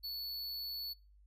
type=tone; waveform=square; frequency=4435 Hz; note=C#8; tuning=in tune; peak=-39 dBFS; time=0.03-0.94 s; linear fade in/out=20 ms; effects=noise-tail reverb RT60 0.3 s tail -23 dB re dry + added 50 Hz sine -60 dBFS peak until 1.26 s